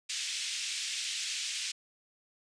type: band-pass noise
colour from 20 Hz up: pink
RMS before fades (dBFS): -36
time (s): 0.09-1.72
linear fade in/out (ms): 10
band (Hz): 2500 to 8100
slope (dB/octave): 24
effects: resampled to 22050 Hz